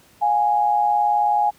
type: tone pair together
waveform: sine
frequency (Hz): 710.2 / 829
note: F5 / G#5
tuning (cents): +29 / -3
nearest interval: minor third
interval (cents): 268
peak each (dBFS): -23 / -16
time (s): 0.21-1.51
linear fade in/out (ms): 20
effects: pink hiss -53 dBFS RMS until 1.58 s + high-pass 60 Hz 12 dB/octave